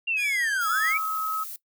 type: linear two-way sweep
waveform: sine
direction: down then up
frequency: 2800 to 1249 to 2354 Hz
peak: -23 dBFS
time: 0.07-0.98 s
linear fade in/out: 10 ms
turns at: 0.68 s
type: tone with vibrato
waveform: 10% pulse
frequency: 1633 Hz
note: G#6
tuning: 30 cents flat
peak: -24 dBFS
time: 0.16-0.95 s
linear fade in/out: 50 ms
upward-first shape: triangle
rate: 2.1 Hz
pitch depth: 79 cents each way
type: noise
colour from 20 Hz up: violet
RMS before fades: -37 dBFS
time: 0.61-1.56 s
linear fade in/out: 2 ms
type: tone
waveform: sine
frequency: 1282 Hz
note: E6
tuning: 49 cents flat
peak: -26 dBFS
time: 0.7-1.44 s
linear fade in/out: 10 ms
effects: noise-tail reverb RT60 0.1 s tail -19 dB re dry